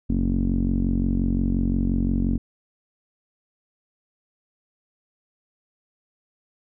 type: tone with low-pass filter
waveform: sawtooth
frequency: 45.71 Hz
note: F#1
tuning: 20 cents flat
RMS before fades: -22 dBFS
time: 0.09-2.38 s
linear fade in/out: 10 ms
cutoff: 250 Hz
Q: 6.8
effects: none